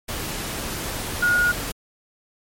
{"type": "tone in noise", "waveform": "sine", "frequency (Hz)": 1439, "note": "F#6", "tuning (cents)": -49, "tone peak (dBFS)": -16, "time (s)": [1.22, 1.52], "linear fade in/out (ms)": 10, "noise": "pink", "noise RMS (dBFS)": -29, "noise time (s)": [0.08, 1.72], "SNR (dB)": 10, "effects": ["MP3 64 kbps"]}